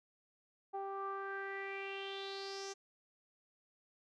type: tone with low-pass filter sweep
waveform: sawtooth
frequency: 392 Hz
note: G4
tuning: in tune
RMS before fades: -43 dBFS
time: 0.73-2.74 s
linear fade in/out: 20 ms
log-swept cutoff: 850 to 6200 Hz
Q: 5.6
effects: none